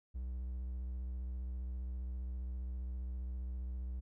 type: tone with vibrato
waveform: triangle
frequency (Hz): 62.5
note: B1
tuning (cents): +21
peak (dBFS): -36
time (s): 0.14-4.01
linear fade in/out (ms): 20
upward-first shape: sine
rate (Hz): 15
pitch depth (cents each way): 45
effects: none